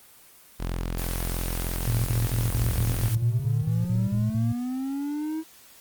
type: tone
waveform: sawtooth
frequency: 43.14 Hz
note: F1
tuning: 20 cents flat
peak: -23 dBFS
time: 0.59-3.1 s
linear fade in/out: 20 ms
type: noise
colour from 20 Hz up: white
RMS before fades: -35 dBFS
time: 0.98-3.15 s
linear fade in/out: 2 ms
type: tone bursts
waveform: sine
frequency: 114.3 Hz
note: A#2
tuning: 34 cents flat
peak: -22 dBFS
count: 12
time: 1.87-4.525 s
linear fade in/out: 5 ms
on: 180 ms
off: 45 ms
type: linear sweep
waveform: triangle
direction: up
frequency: 51.4 to 322.6 Hz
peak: -25 dBFS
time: 2.52-5.44 s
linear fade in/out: 50 ms
effects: white hiss -52 dBFS RMS until 5.8 s + Opus 24 kbps